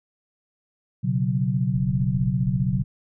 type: chord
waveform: sine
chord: B suspended second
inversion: none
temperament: equal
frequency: 123.47 / 138.59 / 185 Hz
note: B2 / C#3 / F#3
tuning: 0 / 0 / 0 cents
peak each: -24 / -24 / -25 dBFS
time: 1.03-2.83 s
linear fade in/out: 20 ms
type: low-pass noise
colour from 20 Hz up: pink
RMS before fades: -35 dBFS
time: 1.73-2.84 s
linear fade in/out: 5 ms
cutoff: 130 Hz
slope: 24 dB/octave
effects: none

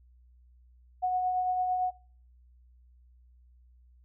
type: tone with tremolo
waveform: sine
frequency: 734 Hz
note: F#5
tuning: 14 cents flat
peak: -24 dBFS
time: 1.02-1.91 s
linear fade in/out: 20 ms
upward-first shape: triangle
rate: 8.9 Hz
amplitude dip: 35%
effects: noise-tail reverb RT60 0.5 s tail -25 dB re dry + added 61 Hz sine -56 dBFS peak until 4.04 s

